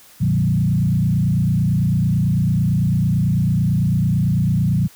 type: tone with frequency modulation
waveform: sine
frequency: 146.83 Hz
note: D3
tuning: in tune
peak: -14 dBFS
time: 0.2-4.88 s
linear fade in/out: 20 ms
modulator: 29 Hz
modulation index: 1.6
effects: white hiss -47 dBFS RMS until 4.95 s